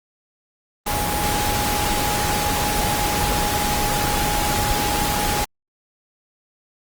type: tone in noise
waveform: sine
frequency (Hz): 830.6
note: G#5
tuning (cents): 0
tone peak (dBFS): -24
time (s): 0.86-5.45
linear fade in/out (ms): 10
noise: pink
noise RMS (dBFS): -22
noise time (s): 0.86-5.45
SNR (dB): -5
effects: Opus 24 kbps